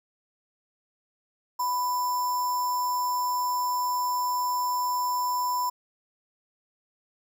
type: tone with sample-and-hold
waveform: sine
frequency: 991 Hz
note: B5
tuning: 6 cents sharp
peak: -24 dBFS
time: 1.59-5.7 s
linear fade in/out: 10 ms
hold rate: 6300 Hz
effects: none